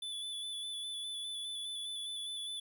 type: tone with vibrato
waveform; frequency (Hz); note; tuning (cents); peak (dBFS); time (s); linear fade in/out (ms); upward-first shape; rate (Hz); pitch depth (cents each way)
square; 3469; A7; -25; -39; 0.02-2.6; 5; square; 4.9; 18
effects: none